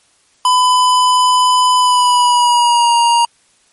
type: tone with pitch glide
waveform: square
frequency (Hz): 1003 to 941.3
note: B5 to A#5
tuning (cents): +26 to +17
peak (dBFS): -9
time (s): 0.45-3.25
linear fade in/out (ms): 2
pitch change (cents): -109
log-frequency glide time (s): 1.77-2.95
effects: white hiss -54 dBFS RMS until 3.72 s + MP3 48 kbps